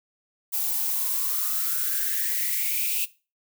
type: noise with high-pass filter sweep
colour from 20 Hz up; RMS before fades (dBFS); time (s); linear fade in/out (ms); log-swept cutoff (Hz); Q
violet; -26; 0.52-3.06; 20; 750 to 2700; 8.5
effects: noise-tail reverb RT60 0.3 s tail -18 dB re dry